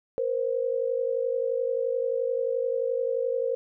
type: tone pair together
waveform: sine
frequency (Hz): 471.8 / 523.3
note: A#4 / C5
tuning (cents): +21 / 0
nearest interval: major second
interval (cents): 179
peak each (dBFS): -27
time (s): 0.18-3.55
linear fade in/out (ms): 0
effects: none